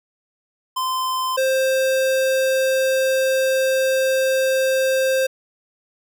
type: tone pair in turn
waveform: square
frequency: 1033 / 527 Hz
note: C6 / C5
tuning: -22 / +12 cents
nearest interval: octave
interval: 1166 cents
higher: first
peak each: -21 / -17 dBFS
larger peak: second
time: 0.76-1.37 / 1.37-5.27 s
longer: second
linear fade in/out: 10 ms
effects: none